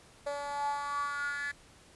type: tone with high-pass filter sweep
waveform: 10% pulse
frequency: 286 Hz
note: D4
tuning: 46 cents flat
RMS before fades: -35 dBFS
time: 0.26-1.52 s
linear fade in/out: 10 ms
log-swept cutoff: 600 to 1800 Hz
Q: 8.5
effects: pink hiss -58 dBFS RMS until 1.95 s + resampled to 24000 Hz